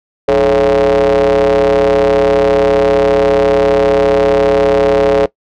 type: ring-modulated tone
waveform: square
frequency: 63.3 Hz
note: B1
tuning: 43 cents sharp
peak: -5 dBFS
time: 0.28-5.26 s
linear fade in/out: 5 ms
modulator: 489 Hz
effects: noise-tail reverb RT60 0.1 s tail -20 dB re dry + low-pass 4000 Hz 12 dB/octave